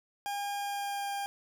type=tone with pitch glide; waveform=40% pulse; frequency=809 to 802 Hz; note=G#5 to G5; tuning=-46 to +39 cents; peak=-32 dBFS; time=0.26-1.26 s; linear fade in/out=0 ms; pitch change=-15 cents; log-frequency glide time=0.55-1.11 s; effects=none